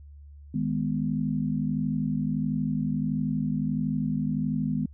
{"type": "chord", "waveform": "sine", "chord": "G# minor", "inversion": "second", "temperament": "just", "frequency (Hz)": [155.74, 207.7, 249.2], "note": ["D#3", "G#3", "B3"], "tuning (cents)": [2, 0, 16], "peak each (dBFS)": -29, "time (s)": [0.54, 4.86], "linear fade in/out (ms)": 5, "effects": ["added 72 Hz sine -44 dBFS peak until 4.93 s"]}